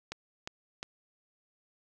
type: click train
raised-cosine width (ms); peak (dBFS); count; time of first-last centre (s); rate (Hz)
0.2; -20; 3; 0.12-0.829; 2.82
effects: none